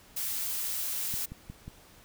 blue noise, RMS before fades -33 dBFS, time 0.16-1.26 s, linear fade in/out 10 ms
click train, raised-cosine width 5 ms, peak -28 dBFS, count 4, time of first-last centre 1.14-1.68 s, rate 5.56 Hz
effects pink hiss -56 dBFS RMS until 2.04 s

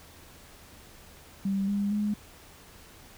sine tone with pitch steps, 195.7 / 202 / 208.5 Hz, G3 / G#3 / G#3, -3 / -48 / +7 cents, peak -25 dBFS, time 1.45-2.14 s, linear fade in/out 5 ms, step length 230 ms, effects added 78 Hz sine -59 dBFS peak until 3.17 s + pink hiss -52 dBFS RMS until 3.17 s

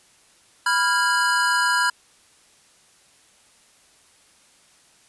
square chord, F diminished, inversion second, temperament equal with one note detuned, 987.8 / 1396.9 / 1637.4 Hz, Cb6 / F6 / Ab6, 0 / 0 / -25 cents, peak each -23 dBFS, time 0.66-1.9 s, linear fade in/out 5 ms, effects white hiss -56 dBFS RMS until 5.08 s + resampled to 24000 Hz

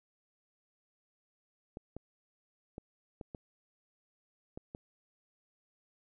clicks, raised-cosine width 2 ms, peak -29 dBFS, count 7, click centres 1.771 / 1.966 / 2.781 / 3.212 / 3.348 / 4.575 / 4.749 s, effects none

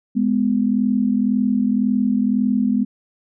sine tone pair together, 208.4 / 250.3 Hz, G#3 / B3, +6 / +23 cents, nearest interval minor third, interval 317 cents, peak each -18 dBFS, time 0.15-2.85 s, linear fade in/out 20 ms, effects none

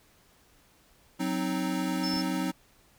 square chord, C diminished, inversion second, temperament equal, 185 / 261.6 / 311.1 Hz, Gb3 / C4 / Eb4, 0 / 0 / 0 cents, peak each -33 dBFS, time 1.19-2.52 s, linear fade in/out 20 ms
sine tone, 5274 Hz, E8, in tune, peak -32 dBFS, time 2.03-2.22 s, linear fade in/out 10 ms
clicks, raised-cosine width 2 ms, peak -31 dBFS, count 2, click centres 2.139 / 2.166 s
effects pink hiss -62 dBFS RMS until 2.98 s

